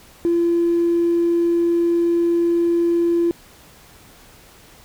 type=tone; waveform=triangle; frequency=341 Hz; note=F4; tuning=41 cents flat; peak=-11 dBFS; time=0.25-3.31 s; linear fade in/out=0 ms; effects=tanh soft clip ceiling -12 dBFS + pink hiss -47 dBFS RMS until 4.84 s